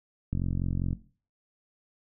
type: click train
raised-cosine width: 5 ms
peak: -17 dBFS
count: 28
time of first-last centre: 0.33-0.93 s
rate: 45 Hz
effects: noise-tail reverb RT60 0.4 s tail -17 dB re dry